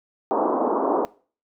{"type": "band-pass noise", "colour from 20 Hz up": "pink", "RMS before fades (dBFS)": -22, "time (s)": [0.31, 1.05], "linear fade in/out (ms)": 0, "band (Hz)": [250, 1100], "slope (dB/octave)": 48, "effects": ["noise-tail reverb RT60 0.4 s tail -21 dB re dry"]}